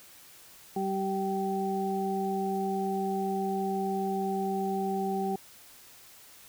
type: harmonic tone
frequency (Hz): 193.5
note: G3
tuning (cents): -22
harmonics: 1 / 2 / 4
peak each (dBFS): -32 / -32 / -32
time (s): 0.76-5.36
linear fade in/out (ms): 5
effects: white hiss -53 dBFS RMS until 6.48 s